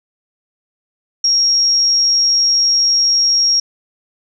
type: tone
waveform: sine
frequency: 5588 Hz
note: F8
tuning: in tune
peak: -10 dBFS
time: 1.24-3.6 s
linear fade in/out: 5 ms
effects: none